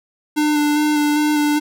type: tone with vibrato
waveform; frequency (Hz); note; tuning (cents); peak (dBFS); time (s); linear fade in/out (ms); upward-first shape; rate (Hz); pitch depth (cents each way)
square; 298.2; D4; +27; -15; 0.36-1.6; 20; square; 2.5; 14
effects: none